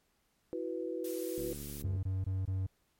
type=chord; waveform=sine; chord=E suspended second; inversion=none; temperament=equal with one note detuned; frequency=329.6 / 370 / 492.5 Hz; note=E4 / F#4 / B4; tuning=0 / 0 / -5 cents; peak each=-39 dBFS; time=0.53-1.53 s; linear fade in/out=0 ms
type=noise; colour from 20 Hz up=blue; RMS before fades=-46 dBFS; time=1.04-1.82 s; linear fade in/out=5 ms
type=click train; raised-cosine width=3 ms; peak=-33 dBFS; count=43; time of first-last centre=1.38-1.963 s; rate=72 Hz
type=tone bursts; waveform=triangle; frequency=94.8 Hz; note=F#2; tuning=43 cents sharp; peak=-29 dBFS; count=4; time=1.84-2.666 s; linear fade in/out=5 ms; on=190 ms; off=22 ms
effects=pink hiss -75 dBFS RMS until 2.99 s + MP3 64 kbps